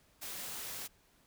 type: noise with amplitude modulation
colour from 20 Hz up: white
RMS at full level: -41 dBFS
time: 0.21-0.88 s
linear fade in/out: 20 ms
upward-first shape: sine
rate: 222 Hz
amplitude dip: 35%
effects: pink hiss -68 dBFS RMS until 1.26 s

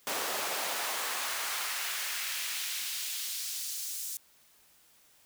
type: noise with high-pass filter sweep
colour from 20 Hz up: pink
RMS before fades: -35 dBFS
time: 0.07-4.17 s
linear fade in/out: 0 ms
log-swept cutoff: 440 to 7100 Hz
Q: 0.94
effects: white hiss -63 dBFS RMS until 5.25 s

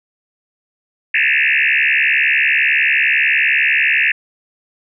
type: tone with frequency modulation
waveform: sine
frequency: 2217 Hz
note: C#7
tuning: in tune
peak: -11 dBFS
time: 1.14-4.12 s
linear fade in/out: 5 ms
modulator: 71.1 Hz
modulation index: 7.3
effects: none

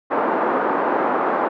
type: band-pass noise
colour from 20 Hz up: white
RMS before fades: -20 dBFS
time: 0.1-1.49 s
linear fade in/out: 20 ms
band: 240 to 1200 Hz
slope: 24 dB/octave
effects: none

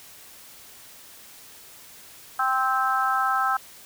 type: harmonic tone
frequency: 261.6 Hz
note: C4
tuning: in tune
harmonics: 3 / 4 / 5 / 6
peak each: -26 / -29 / -23 / -29 dBFS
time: 2.39-3.57 s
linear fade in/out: 5 ms
effects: white hiss -47 dBFS RMS until 3.85 s

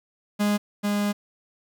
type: tone pair in turn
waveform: 45% pulse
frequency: 206.7 / 205.3 Hz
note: G#3 / G#3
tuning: -8 / -20 cents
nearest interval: unison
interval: 12 cents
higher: first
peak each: -20 / -22 dBFS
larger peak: first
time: 0.39-0.58 / 0.83-1.13 s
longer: second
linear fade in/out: 20 ms
effects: 10-bit

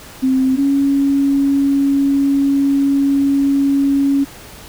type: tone pair in turn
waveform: sine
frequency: 261.8 / 277.8 Hz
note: C4 / C#4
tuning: +1 / +4 cents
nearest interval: minor second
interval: 103 cents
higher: second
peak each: -11 dBFS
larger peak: neither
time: 0.22-0.57 / 0.57-4.25 s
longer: second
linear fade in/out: 20 ms
effects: pink hiss -37 dBFS RMS until 4.68 s

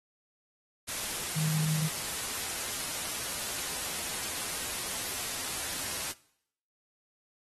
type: tone in noise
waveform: sine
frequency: 156.2 Hz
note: D#3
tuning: 7 cents sharp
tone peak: -27 dBFS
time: 1.35-1.89 s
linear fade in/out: 20 ms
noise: white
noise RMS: -35 dBFS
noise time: 0.87-6.13 s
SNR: +5 dB
effects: noise-tail reverb RT60 0.7 s tail -21 dB re dry + AAC 32 kbps

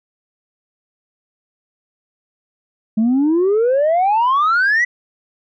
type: exponential sweep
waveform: sine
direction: up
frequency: 212.1 to 2000 Hz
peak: -10 dBFS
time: 2.97-4.85 s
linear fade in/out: 10 ms
effects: tanh soft clip ceiling -10 dBFS

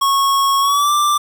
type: tone with pitch glide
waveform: square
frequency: 1100 to 1179 Hz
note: C#6 to D6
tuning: -14 to +6 cents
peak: -13 dBFS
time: 0.01-1.18 s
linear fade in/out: 10 ms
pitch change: +120 cents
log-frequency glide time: 0.6-0.92 s
effects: 7-bit

